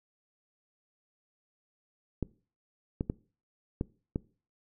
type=clicks; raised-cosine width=3 ms; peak=-17 dBFS; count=5; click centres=2.227 / 3.009 / 3.099 / 3.811 / 4.159 s; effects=noise-tail reverb RT60 0.4 s tail -22 dB re dry